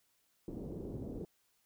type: low-pass noise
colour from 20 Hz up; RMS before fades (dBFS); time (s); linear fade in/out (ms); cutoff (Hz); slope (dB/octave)
white; -43; 0.48-1.25; 2; 410; 24
effects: white hiss -75 dBFS RMS until 1.65 s